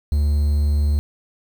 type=tone with quantisation; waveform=triangle; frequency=73.4 Hz; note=D2; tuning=in tune; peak=-13 dBFS; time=0.12-0.99 s; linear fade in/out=0 ms; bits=7; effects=none